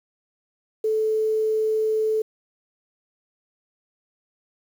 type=tone with quantisation; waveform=sine; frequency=435.9 Hz; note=A4; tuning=16 cents flat; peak=-19 dBFS; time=0.84-2.22 s; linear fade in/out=5 ms; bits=8; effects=none